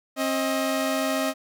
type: tone pair together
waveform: sawtooth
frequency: 267.2 / 629.1 Hz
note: C4 / D#5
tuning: +36 / +19 cents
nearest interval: octave + minor third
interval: 1483 cents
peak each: -22 / -22 dBFS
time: 0.16-1.34 s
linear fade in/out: 50 ms
effects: none